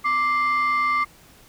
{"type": "tone pair together", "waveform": "sine", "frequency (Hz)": [1174.7, 2093], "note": ["D6", "C7"], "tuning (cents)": [0, 0], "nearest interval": "minor seventh", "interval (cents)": 1000, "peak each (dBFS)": [-18, -22], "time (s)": [0.04, 1.05], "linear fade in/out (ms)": 20, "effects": ["tanh soft clip ceiling -15 dBFS", "pink hiss -51 dBFS RMS until 1.48 s"]}